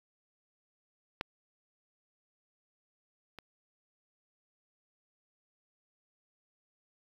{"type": "clicks", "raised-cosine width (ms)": 0.3, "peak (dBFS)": [-17, -29], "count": 2, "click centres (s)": [1.211, 3.387], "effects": ["8-bit"]}